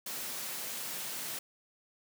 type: high-pass noise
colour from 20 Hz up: white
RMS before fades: -39 dBFS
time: 0.06-1.39 s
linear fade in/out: 5 ms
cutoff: 120 Hz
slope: 96 dB/octave
effects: none